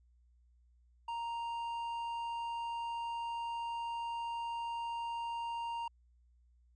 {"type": "tone with hard clipping", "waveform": "sine", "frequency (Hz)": 932.3, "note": "A#5", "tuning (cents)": 0, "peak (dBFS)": -38, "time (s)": [1.08, 5.88], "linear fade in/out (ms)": 5, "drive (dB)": 6, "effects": ["added 60 Hz sine -64 dBFS peak until 6.75 s", "resampled to 22050 Hz"]}